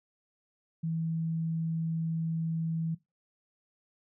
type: tone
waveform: sine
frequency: 163 Hz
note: E3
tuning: 19 cents flat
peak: -29 dBFS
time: 0.83-2.95 s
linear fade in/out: 10 ms
effects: noise-tail reverb RT60 0.2 s tail -19 dB re dry